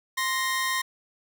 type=tone pair together; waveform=sawtooth; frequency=1046.5 / 1864.7 Hz; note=C6 / A#6; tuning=0 / 0 cents; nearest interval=minor seventh; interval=1000 cents; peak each=-24 dBFS; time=0.17-0.82 s; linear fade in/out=10 ms; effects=none